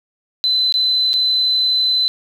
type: tone with dropouts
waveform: sine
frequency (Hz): 4032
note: B7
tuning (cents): +35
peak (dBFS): -13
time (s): 0.44-2.08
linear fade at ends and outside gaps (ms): 0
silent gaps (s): 0.724-0.741 / 1.132-1.139
effects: 7-bit